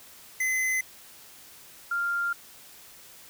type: tone pair in turn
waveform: square / sine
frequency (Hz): 2039 / 1395.1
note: C7 / F6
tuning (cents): -45 / -2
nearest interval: perfect fifth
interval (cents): 657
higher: first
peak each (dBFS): -25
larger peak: neither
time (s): 0.4-0.81 / 1.91-2.33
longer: second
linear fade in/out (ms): 5
effects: white hiss -50 dBFS RMS until 3.29 s